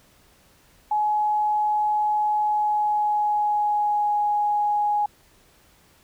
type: tone with pitch glide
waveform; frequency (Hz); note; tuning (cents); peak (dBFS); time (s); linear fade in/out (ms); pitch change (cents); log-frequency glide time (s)
sine; 844 to 831.9; G#5 to G#5; +28 to +3; -19; 0.91-5.06; 5; -25; 2.41-4.16
effects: pink hiss -57 dBFS RMS until 6.03 s